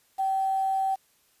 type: tone with quantisation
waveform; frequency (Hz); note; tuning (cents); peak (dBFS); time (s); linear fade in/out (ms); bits
sine; 771; G5; -29; -23; 0.18-0.96; 20; 8
effects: white hiss -65 dBFS RMS until 1.4 s + resampled to 32000 Hz